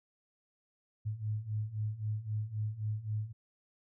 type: beating tone pair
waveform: sine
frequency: 105 / 108.8 Hz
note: G#2 / A2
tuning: +19 / -19 cents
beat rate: 3.8 Hz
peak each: -38 / -35 dBFS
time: 1.05-3.33 s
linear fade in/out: 20 ms
effects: none